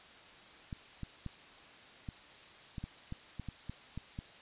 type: clicks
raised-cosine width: 5 ms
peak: -28 dBFS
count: 12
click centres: 0.728 / 1.033 / 1.263 / 2.088 / 2.782 / 2.84 / 3.124 / 3.397 / 3.487 / 3.696 / 3.976 / 4.189 s
effects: white hiss -55 dBFS RMS until 4.41 s + resampled to 8000 Hz